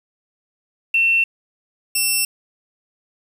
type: tone pair in turn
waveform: sine / 10% pulse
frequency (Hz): 2700 / 2700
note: E7 / E7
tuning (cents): +41 / +41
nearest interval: unison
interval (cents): 0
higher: neither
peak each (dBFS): -13 / -8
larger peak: second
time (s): 0.94-1.24 / 1.95-2.25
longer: neither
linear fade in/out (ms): 5
effects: 7-bit